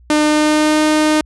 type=tone with pitch glide; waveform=sawtooth; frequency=302.2 to 306.9 Hz; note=D4 to D#4; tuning=+50 to -24 cents; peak=-7 dBFS; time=0.1-1.21 s; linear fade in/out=2 ms; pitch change=+26 cents; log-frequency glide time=0.23-0.82 s; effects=added 60 Hz sine -42 dBFS peak until 1.25 s + resampled to 24000 Hz